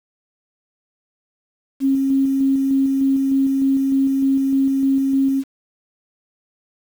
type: tone with tremolo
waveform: sine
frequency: 270.6 Hz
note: C#4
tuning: 42 cents flat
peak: -13 dBFS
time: 1.8-5.44 s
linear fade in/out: 50 ms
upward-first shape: square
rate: 3.3 Hz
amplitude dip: 25%
effects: 7-bit